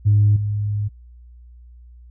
sine tone with level steps, 103.83 Hz, G#2, in tune, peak -10 / -19 dBFS, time 0.05-0.89 s, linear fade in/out 20 ms, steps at 0.36 s, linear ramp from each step 5 ms, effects tanh soft clip ceiling -7 dBFS + added 60 Hz sine -41 dBFS peak until 2.1 s

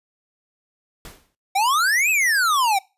pink noise with exponential decay, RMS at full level -36 dBFS, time 1.05-1.35 s, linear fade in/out 1 ms, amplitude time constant 65 ms
square exponential two-way sweep, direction up then down, 748 to 2637 to 748 Hz, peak -17 dBFS, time 1.55-2.79 s, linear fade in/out 10 ms, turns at 2.1 s
effects noise-tail reverb RT60 0.3 s tail -24 dB re dry + resampled to 32000 Hz

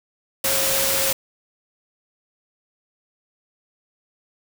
sine tone in noise, 541 Hz, C#5, 42 cents flat, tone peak -27 dBFS, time 0.44-1.13 s, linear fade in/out 5 ms, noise white, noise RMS -21 dBFS, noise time 0.44-1.13 s, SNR -9 dB, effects none

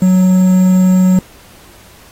triangle tone with quantisation, 184.8 Hz, F#3, 2 cents flat, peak -4 dBFS, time 0.02-1.19 s, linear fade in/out 2 ms, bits 5, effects pink hiss -42 dBFS RMS until 2.11 s + AAC 48 kbps

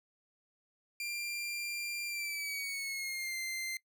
sawtooth tone with pitch glide, 2381 to 2085 Hz, D7 to C7, +23 to -7 cents, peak -33 dBFS, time 1-3.77 s, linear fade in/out 2 ms, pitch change -230 cents, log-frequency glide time 2.06-3.37 s, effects noise-tail reverb RT60 0.1 s tail -20 dB re dry

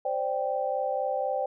sine chord, C suspended second, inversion none, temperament equal, 523.3 / 587.3 / 784 Hz, C5 / D5 / G5, 0 / 0 / 0 cents, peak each -30 / -31 / -30 dBFS, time 0.05-1.46 s, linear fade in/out 5 ms, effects none

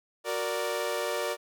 sawtooth chord, Gb augmented, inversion none, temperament equal, 370 / 466.2 / 587.3 Hz, Gb4 / Bb4 / D5, 0 / 0 / 0 cents, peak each -32 / -29 / -28 dBFS, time 0.24-1.37 s, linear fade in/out 50 ms, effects none

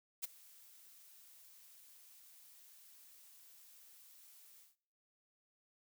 blue noise with ADSR envelope, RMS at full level -38 dBFS, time 0.22-4.76 s, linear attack 22 ms, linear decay 15 ms, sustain -23 dB, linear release 170 ms, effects noise-tail reverb RT60 0.7 s tail -23 dB re dry

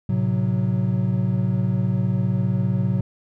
triangle chord, F# diminished, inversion first, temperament equal with one note detuned, 110 / 129.91 / 185 Hz, A2 / C3 / F#3, 0 / -12 / 0 cents, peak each -21 dBFS, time 0.09-3.01 s, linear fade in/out 5 ms, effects none

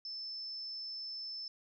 sine tone, 5274 Hz, E8, in tune, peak -40 dBFS, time 0.05-1.48 s, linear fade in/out 2 ms, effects none

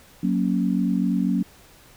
sine chord, F# major, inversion none, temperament equal, 185 / 233.1 / 277.2 Hz, F#3 / A#3 / C#4, 0 / 0 / 0 cents, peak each -22 / -24 / -25 dBFS, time 0.23-1.43 s, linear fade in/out 5 ms, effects pink hiss -51 dBFS RMS until 1.96 s

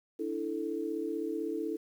sine chord, D suspended second, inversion none, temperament equal, 293.7 / 329.6 / 440 Hz, D4 / E4 / A4, 0 / 0 / 0 cents, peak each -38 / -35 / -36 dBFS, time 0.19-1.77 s, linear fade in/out 10 ms, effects 10-bit

